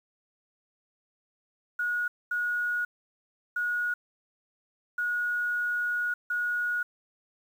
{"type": "tone bursts at uneven times", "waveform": "sine", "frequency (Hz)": 1450, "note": "F#6", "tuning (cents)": -35, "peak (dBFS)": -26, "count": 5, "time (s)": [[1.79, 2.08], [2.31, 2.85], [3.56, 3.94], [4.98, 6.14], [6.3, 6.83]], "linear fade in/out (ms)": 5, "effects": ["9-bit"]}